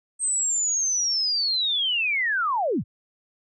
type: linear sweep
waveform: sine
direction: down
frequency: 8372 to 61.5 Hz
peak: -21 dBFS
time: 0.19-2.84 s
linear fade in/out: 50 ms
effects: none